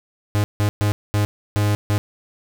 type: tone bursts at uneven times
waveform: 45% pulse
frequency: 103.83 Hz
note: G#2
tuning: in tune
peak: -16 dBFS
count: 6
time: 0.35-0.44 / 0.6-0.69 / 0.81-0.92 / 1.14-1.25 / 1.56-1.75 / 1.9-1.98 s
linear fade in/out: 0 ms
effects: none